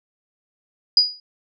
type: tone with exponential decay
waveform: sine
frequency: 4909 Hz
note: D#8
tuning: 24 cents flat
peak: -7 dBFS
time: 0.97-1.2 s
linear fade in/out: 2 ms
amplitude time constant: 49 ms
effects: none